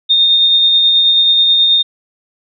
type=tone with tremolo; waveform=sine; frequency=3662 Hz; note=A#7; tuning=32 cents flat; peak=-6 dBFS; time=0.09-1.83 s; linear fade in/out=20 ms; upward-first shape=sine; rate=9.3 Hz; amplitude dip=25%; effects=none